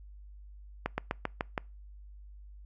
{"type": "slowing click train", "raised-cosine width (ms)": 0.5, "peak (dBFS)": -15, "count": 6, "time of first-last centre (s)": [0.86, 1.578], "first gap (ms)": 120, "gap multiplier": 1.09, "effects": ["noise-tail reverb RT60 0.3 s tail -26 dB re dry", "added 50 Hz sine -47 dBFS peak until 2.65 s"]}